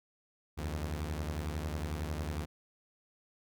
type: beating tone pair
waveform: sawtooth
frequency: 74.8 / 85.8 Hz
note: D2 / F2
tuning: +32 / -30 cents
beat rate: 11 Hz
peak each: -32 / -36 dBFS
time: 0.57-2.46 s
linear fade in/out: 20 ms
effects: none